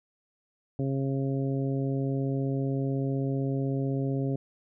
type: harmonic tone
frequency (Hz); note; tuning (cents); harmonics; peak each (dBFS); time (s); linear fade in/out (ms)
135.8; C#3; -35; 1 / 2 / 3 / 4 / 5; -28 / -31 / -35 / -39 / -44; 0.79-4.36; 2
effects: none